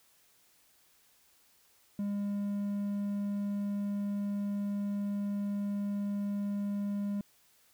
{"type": "tone", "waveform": "triangle", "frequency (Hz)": 202.6, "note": "G#3", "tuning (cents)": -43, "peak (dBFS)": -29, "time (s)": [1.99, 7.21], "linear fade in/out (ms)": 2, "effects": ["white hiss -66 dBFS RMS until 7.73 s"]}